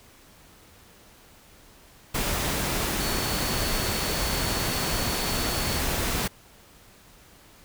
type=tone in noise; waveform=sine; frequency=4435 Hz; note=C#8; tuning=in tune; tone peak=-35 dBFS; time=3-5.8 s; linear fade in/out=10 ms; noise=pink; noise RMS=-27 dBFS; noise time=2.14-6.28 s; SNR=-11 dB; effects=pink hiss -53 dBFS RMS until 7.64 s